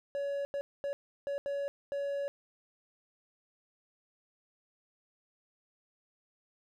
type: tone bursts at uneven times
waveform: triangle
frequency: 563 Hz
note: C#5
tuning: 27 cents sharp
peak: -30 dBFS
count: 6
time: 0.15-0.45 / 0.54-0.61 / 0.84-0.93 / 1.27-1.38 / 1.46-1.68 / 1.92-2.28 s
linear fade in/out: 0 ms
effects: none